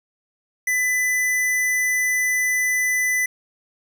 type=tone; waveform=square; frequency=2000 Hz; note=B6; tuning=21 cents sharp; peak=-19 dBFS; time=0.67-3.26 s; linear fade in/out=5 ms; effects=none